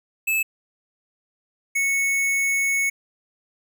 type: tone pair in turn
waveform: square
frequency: 2610 / 2208 Hz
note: E7 / C#7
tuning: -18 / -7 cents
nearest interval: minor third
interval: 289 cents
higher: first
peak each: -20 dBFS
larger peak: neither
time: 0.27-0.43 / 1.75-2.9 s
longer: second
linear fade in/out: 10 ms
effects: none